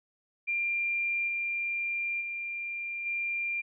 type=tone with level steps; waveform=sine; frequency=2386 Hz; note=D7; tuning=27 cents sharp; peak=-27 / -29 / -33 / -29 dBFS; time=0.47-3.62 s; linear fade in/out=20 ms; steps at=1.27 / 2.2 / 3.05 s; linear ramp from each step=20 ms; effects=none